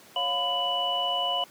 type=tone cluster; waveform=sine; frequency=555 / 708 / 1005 / 2961 Hz; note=C#5 / F5 / B5 / F#7; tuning=+2 / +23 / +30 / +1 cents; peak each=-36 / -30 / -32 / -27 dBFS; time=0.16-1.44 s; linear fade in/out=2 ms; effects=pink hiss -52 dBFS RMS until 1.5 s + high-pass 200 Hz 12 dB/octave